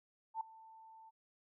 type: tone with ADSR envelope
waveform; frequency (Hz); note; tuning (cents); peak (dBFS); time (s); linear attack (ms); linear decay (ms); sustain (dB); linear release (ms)
sine; 890; A5; +20; -34; 0.34-1.11; 68; 4; -21; 26
effects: none